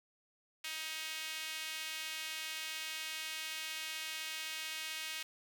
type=tone with high-pass filter; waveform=sawtooth; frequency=315.8 Hz; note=D#4; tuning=26 cents sharp; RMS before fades=-42 dBFS; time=0.64-5.23 s; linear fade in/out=5 ms; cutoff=2500 Hz; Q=1.6; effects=none